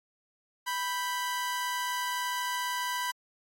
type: tone pair together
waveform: sawtooth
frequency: 987.8 / 1568 Hz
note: B5 / G6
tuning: 0 / 0 cents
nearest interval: minor sixth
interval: 800 cents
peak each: -27 / -34 dBFS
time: 0.66-3.12 s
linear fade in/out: 20 ms
effects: AAC 48 kbps